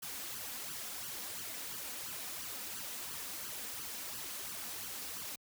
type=noise with flanger; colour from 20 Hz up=white; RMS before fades=-43 dBFS; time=0.02-5.36 s; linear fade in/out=10 ms; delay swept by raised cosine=0.65 to 4.15 ms; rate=2.9 Hz; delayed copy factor=+0.7; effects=high-pass 60 Hz 12 dB/octave